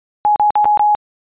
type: tone with dropouts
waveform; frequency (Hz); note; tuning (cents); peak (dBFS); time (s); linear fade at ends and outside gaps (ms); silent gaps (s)
sine; 837; G#5; +13; -9; 0.25-0.95; 0; 0.36-0.397 / 0.505-0.555 / 0.645-0.655 / 0.774-0.795
effects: resampled to 8000 Hz